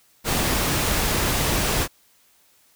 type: noise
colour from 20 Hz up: pink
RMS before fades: -22 dBFS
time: 0.24-1.88 s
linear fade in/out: 50 ms
effects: white hiss -59 dBFS RMS until 2.75 s